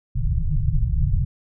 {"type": "low-pass noise", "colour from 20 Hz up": "pink", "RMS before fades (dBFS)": -20, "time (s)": [0.15, 1.25], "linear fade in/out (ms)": 10, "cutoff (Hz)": 160, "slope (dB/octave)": 96, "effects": []}